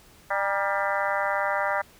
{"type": "harmonic tone with a mistuned harmonic", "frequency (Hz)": 198.9, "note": "G3", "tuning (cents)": 25, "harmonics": [3, 4, 5, 6, 7, 8, 9, 10], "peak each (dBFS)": [-29, -30, -31, -32, -32, -33, -34, -34], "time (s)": [0.3, 1.82], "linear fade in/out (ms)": 10, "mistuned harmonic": 5, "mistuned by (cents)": -64, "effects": ["pink hiss -54 dBFS RMS until 1.99 s"]}